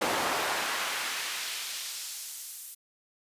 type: noise with high-pass filter sweep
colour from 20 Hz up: brown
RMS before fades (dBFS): -33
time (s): 0.01-2.75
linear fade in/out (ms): 10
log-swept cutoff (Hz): 560 to 11000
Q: 0.79
effects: resampled to 32000 Hz